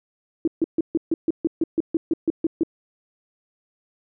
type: tone bursts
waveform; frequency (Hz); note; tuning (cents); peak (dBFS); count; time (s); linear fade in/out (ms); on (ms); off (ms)
sine; 326.6; E4; -16; -16; 14; 0.45-2.634; 2; 26; 140
effects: none